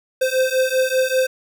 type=beating tone pair; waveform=square; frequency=516 / 521.1 Hz; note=C5 / C5; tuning=-24 / -7 cents; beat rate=5.1 Hz; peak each=-20 dBFS; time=0.21-1.27 s; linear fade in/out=10 ms; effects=none